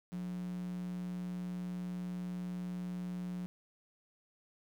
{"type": "tone with high-pass filter", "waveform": "square", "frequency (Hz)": 60, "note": "B1", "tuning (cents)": -49, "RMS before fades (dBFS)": -40, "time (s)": [0.12, 3.46], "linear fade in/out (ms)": 0, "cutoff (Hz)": 170, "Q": 7.8, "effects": []}